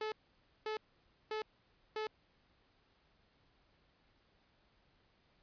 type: tone bursts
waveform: sawtooth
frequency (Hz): 432.3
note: A4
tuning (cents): -31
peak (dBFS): -33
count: 4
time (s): 0.01-2.07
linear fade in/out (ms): 2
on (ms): 110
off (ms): 540
effects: pink hiss -72 dBFS RMS until 5.42 s + resampled to 11025 Hz